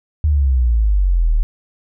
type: exponential sweep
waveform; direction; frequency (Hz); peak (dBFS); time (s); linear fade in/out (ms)
sine; down; 77.78 to 36.71; -11; 0.24-1.43; 0
effects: none